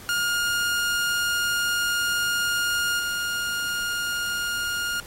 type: tone with level steps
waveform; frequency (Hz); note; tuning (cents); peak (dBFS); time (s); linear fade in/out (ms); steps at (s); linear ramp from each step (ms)
sawtooth; 1418; F6; +26; -18 / -21; 0.09-5; 0; 2.99; 5
effects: pink hiss -43 dBFS RMS until 5.06 s + MP3 64 kbps